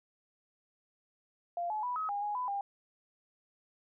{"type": "tone with pitch steps", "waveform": "sine", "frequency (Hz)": [694, 855, 986, 1274, 812, 830, 999, 801], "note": ["F5", "A5", "B5", "D#6", "G#5", "G#5", "B5", "G5"], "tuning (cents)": [-11, -50, -3, 41, -39, -1, 20, 37], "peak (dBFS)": -32, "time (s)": [1.57, 2.61], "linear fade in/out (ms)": 2, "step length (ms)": 130, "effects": []}